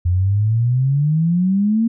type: exponential sweep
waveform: sine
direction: up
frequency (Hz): 86.1 to 233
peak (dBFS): -13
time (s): 0.05-1.88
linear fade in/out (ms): 10
effects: none